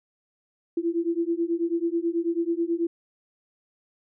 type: beating tone pair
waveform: sine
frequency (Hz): 332.8 / 342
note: E4 / F4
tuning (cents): +17 / -36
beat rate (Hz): 9.2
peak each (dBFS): -26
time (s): 0.77-2.87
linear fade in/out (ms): 5
effects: none